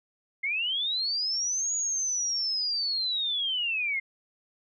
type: linear two-way sweep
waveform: sine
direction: up then down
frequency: 2085 to 6810 to 2085 Hz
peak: -26 dBFS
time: 0.43-4 s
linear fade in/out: 10 ms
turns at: 1.74 s
effects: none